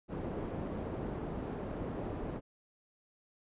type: low-pass noise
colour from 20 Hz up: white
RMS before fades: -39 dBFS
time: 0.08-2.41 s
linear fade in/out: 50 ms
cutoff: 420 Hz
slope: 12 dB/octave
effects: resampled to 8000 Hz